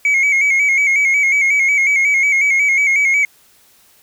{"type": "tone with vibrato", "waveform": "sine", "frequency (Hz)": 2217, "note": "C#7", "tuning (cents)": 0, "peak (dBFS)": -8, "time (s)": [0.05, 3.25], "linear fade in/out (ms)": 2, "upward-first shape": "square", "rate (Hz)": 5.5, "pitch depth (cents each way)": 50, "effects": ["tanh soft clip ceiling -10 dBFS", "white hiss -51 dBFS RMS until 4.02 s"]}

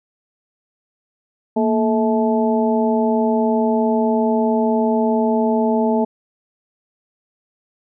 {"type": "harmonic tone with a mistuned harmonic", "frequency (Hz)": 216.9, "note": "A3", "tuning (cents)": -25, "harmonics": [1, 2, 3, 4], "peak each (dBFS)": [-17, -20, -22, -23], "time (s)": [1.56, 6.05], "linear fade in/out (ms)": 10, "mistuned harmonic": 1, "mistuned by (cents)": 110, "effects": []}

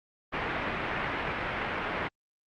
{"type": "low-pass noise", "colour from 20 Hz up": "white", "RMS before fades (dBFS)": -32, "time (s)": [0.32, 2.09], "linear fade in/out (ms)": 20, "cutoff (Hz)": 2300, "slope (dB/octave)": 24, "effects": ["Opus 48 kbps"]}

